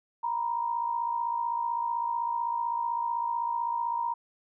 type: tone pair together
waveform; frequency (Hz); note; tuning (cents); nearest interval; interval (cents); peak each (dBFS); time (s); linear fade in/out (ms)
sine; 939.2 / 995; A#5 / B5; +13 / +13; minor second; 100; -28 / -34; 0.23-4.14; 10
effects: none